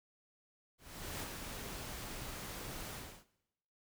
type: noise with ADSR envelope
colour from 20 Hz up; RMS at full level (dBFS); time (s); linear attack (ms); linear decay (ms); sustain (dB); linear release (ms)
pink; -41; 0.78-3.25; 430; 49; -4; 320
effects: noise-tail reverb RT60 0.9 s tail -19 dB re dry